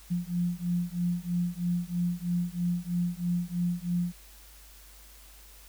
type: beating tone pair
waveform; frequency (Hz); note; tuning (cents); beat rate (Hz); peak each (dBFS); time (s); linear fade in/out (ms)
sine; 173.8 / 176.9; F3 / F3; -8 / +23; 3.1; -30; 0.1-4.13; 20
effects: added 50 Hz sine -52 dBFS peak until 5.68 s + white hiss -54 dBFS RMS until 5.68 s